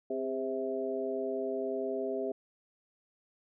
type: harmonic tone with a mistuned harmonic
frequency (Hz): 130.81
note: C3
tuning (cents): 0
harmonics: 2 / 3 / 4 / 5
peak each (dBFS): -39 / -34 / -40 / -37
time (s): 0.1-2.32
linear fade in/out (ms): 5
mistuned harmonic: 3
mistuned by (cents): +46
effects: none